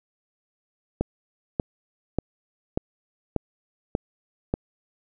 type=click train; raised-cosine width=2 ms; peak=-9 dBFS; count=7; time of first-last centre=1.01-4.539 s; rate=1.7 Hz; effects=none